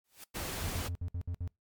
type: noise with exponential growth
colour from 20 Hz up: white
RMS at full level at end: -44 dBFS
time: 0.04-0.24 s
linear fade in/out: 5 ms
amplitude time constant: 42 ms
type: noise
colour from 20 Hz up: pink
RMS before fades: -38 dBFS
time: 0.34-0.89 s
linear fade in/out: 20 ms
type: tone bursts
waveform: triangle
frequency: 87.31 Hz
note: F2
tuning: in tune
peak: -31 dBFS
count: 7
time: 0.62-1.476 s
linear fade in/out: 0 ms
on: 70 ms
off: 61 ms
effects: noise-tail reverb RT60 0.2 s tail -25 dB re dry + MP3 96 kbps